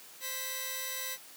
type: tone pair together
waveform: 5% pulse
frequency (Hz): 523.3 / 1967.7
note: C5 / B6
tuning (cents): 0 / -7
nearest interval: octave + major seventh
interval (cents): 2293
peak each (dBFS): -29 / -26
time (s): 0.2-1.18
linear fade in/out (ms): 50
effects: white hiss -52 dBFS RMS until 1.36 s + high-pass 200 Hz 12 dB/octave